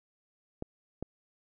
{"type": "clicks", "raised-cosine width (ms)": 2, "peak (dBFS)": -22, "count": 2, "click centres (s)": [0.624, 1.026], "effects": []}